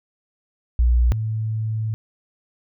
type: tone pair in turn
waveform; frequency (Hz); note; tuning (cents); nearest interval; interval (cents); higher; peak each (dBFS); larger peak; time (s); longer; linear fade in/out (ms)
sine; 60 / 109.91; B1 / A2; -49 / -1; minor seventh; 1048; second; -13 / -21; first; 0.79-1.12 / 1.12-1.94; second; 0
effects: none